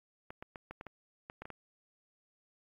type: clicks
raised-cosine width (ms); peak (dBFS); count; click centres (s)
0.5; -29; 10; 0.305 / 0.425 / 0.558 / 0.71 / 0.811 / 0.867 / 1.299 / 1.42 / 1.455 / 1.503
effects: AAC 64 kbps